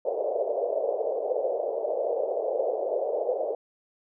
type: band-pass noise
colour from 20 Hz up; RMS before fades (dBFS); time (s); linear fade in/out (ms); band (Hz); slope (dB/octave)
pink; -28; 0.05-3.55; 5; 450 to 650; 48
effects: none